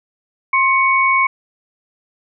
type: tone pair together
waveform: sine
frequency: 1061 / 2230 Hz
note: C6 / C#7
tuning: +24 / +10 cents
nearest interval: octave + minor second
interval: 1286 cents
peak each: -14 dBFS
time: 0.53-1.27 s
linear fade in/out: 5 ms
effects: none